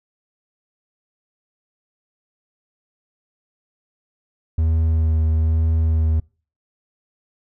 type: tone with vibrato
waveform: triangle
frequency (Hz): 79.9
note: D#2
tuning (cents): +47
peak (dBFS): -13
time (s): 4.58-6.2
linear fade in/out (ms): 5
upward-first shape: sine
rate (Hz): 1.1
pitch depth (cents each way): 15
effects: noise-tail reverb RT60 0.4 s tail -26 dB re dry